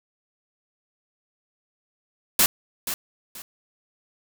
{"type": "noise with echo", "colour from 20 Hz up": "white", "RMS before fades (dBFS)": -17, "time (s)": [2.39, 2.46], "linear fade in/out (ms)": 2, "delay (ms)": 480, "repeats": 2, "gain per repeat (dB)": -11, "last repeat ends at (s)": 3.42, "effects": []}